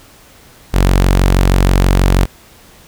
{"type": "tone", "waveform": "sawtooth", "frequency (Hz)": 46.25, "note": "F#1", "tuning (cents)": 0, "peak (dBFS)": -4, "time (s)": [0.73, 2.26], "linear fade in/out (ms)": 20, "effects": ["pink hiss -43 dBFS RMS until 2.87 s"]}